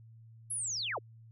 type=linear sweep; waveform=sine; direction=down; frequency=11175 to 261.6 Hz; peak=-33 dBFS; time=0.5-0.99 s; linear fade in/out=10 ms; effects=added 113 Hz sine -52 dBFS peak until 1.31 s